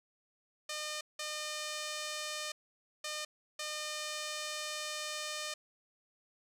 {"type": "tone bursts at uneven times", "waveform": "5% pulse", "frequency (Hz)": 607, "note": "D#5", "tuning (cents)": -43, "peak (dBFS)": -26, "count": 4, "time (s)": [[0.69, 1.01], [1.19, 2.52], [3.04, 3.25], [3.59, 5.54]], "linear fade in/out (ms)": 5, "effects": ["resampled to 32000 Hz"]}